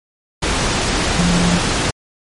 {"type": "tone in noise", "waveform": "sine", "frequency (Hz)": 174.61, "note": "F3", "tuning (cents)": 0, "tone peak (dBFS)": -14, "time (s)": [1.18, 1.59], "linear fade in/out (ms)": 10, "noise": "pink", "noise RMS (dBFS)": -17, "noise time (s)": [0.42, 1.91], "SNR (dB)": 0, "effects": ["low-pass 8000 Hz 12 dB/octave", "MP3 48 kbps"]}